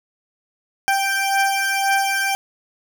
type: beating tone pair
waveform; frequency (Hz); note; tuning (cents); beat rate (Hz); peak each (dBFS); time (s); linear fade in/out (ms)
20% pulse; 784 / 785.9; G5 / G5; 0 / +4; 1.9; -14 / -17; 0.88-2.35; 0
effects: none